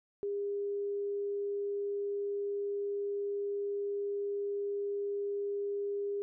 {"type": "tone", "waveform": "sine", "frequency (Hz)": 404.3, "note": "G#4", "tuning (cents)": -46, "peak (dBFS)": -32, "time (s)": [0.23, 6.22], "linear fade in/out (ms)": 0, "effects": []}